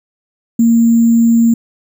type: tone with sample-and-hold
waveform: sine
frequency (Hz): 230.9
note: A#3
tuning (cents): -16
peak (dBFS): -6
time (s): 0.59-1.54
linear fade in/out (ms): 5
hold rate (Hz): 7350
effects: none